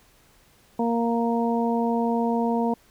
harmonic tone, 233 Hz, A#3, 1 cent flat, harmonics 1 / 2 / 3 / 4, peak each -23 / -27 / -29 / -29 dBFS, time 0.79-2.74 s, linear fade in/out 5 ms, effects pink hiss -58 dBFS RMS until 2.9 s

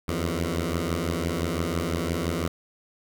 10% pulse beating tone pair, 81.4 / 87.3 Hz, E2 / F2, -21 / 0 cents, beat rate 5.9 Hz, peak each -20 / -20 dBFS, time 0.08-2.48 s, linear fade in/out 5 ms, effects none

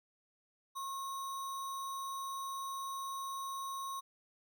sine tone with sample-and-hold, 1084 Hz, C#6, 39 cents flat, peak -38 dBFS, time 0.75-4.01 s, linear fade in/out 20 ms, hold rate 4900 Hz, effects none

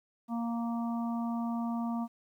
harmonic tone, 233.1 Hz, A#3, in tune, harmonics 1 / 3 / 4 / 5, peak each -31 / -41 / -43 / -45 dBFS, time 0.28-2.08 s, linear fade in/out 50 ms, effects 11-bit

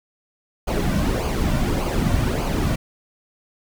brown noise with flanger, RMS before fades -21 dBFS, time 0.67-2.76 s, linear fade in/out 10 ms, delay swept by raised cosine 0.53 to 2.43 ms, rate 1.7 Hz, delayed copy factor -0.6, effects none

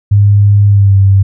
sine tone with pitch glide, 101.9 to 97.69 Hz, G#2 to G2, -32 to -5 cents, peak -3 dBFS, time 0.11-1.23 s, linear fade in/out 10 ms, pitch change -73 cents, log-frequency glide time 0.67-0.96 s, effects none

